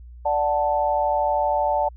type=chord; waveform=sine; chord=D major; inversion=none; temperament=equal; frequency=587.3 / 740 / 880 Hz; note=D5 / F#5 / A5; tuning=0 / 0 / 0 cents; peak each=-23 / -24 / -22 dBFS; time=0.25-1.89 s; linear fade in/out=10 ms; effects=added 60 Hz sine -39 dBFS peak until 1.96 s